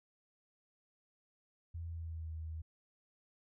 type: tone with pitch glide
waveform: sine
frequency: 83.7 to 79.87 Hz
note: E2 to D#2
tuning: +27 to +46 cents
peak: -40 dBFS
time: 1.74-2.62 s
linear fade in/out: 10 ms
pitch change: -81 cents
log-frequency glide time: 1.87-2.31 s
effects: none